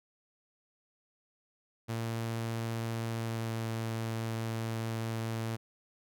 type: tone with pitch glide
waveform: sawtooth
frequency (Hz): 114.4 to 113.09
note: A#2 to A2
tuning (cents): -32 to +48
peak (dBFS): -29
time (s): 1.88-5.57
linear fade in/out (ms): 20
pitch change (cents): -20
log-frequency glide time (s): 3.11-3.6
effects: none